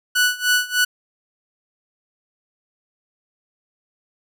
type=tone with tremolo; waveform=sawtooth; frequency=1480 Hz; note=F#6; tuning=in tune; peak=-10 dBFS; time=0.15-0.85 s; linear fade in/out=10 ms; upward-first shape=sine; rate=3.3 Hz; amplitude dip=90%; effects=none